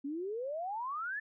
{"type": "exponential sweep", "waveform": "sine", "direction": "up", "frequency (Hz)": [270, 1786], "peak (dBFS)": -35, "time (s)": [0.04, 1.2], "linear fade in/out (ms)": 10, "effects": []}